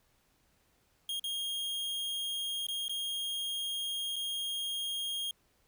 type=tone with dropouts; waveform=45% pulse; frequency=3244 Hz; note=G#7; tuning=41 cents flat; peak=-33 dBFS; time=1.09-5.31 s; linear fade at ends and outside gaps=2 ms; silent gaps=1.196-1.24 / 2.668-2.685 / 2.882-2.894 / 4.159-4.163 s; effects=pink hiss -71 dBFS RMS until 5.67 s